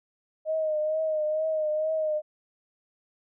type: tone with vibrato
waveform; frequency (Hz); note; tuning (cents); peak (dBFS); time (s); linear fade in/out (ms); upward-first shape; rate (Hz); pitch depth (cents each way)
sine; 622; D#5; -1; -24; 0.45-2.22; 50; triangle; 2.2; 46
effects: none